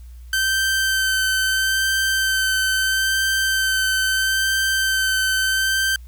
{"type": "tone with vibrato", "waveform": "sawtooth", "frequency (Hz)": 1547, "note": "G6", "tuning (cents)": -23, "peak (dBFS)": -14, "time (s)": [0.33, 5.96], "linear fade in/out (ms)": 2, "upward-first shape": "sine", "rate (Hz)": 0.76, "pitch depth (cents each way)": 14, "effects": ["added 60 Hz sine -36 dBFS peak until 6.07 s", "white hiss -58 dBFS RMS until 6.07 s"]}